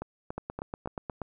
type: two click trains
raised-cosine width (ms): 1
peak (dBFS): -20 / -21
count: 8 / 4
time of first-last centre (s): 0.38-1.217 / 0.02-0.875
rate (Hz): 8.36 / 3.51
effects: none